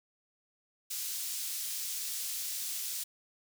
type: high-pass noise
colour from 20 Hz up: pink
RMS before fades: -37 dBFS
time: 0.9-3.04 s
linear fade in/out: 10 ms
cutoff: 5300 Hz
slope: 12 dB/octave
effects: none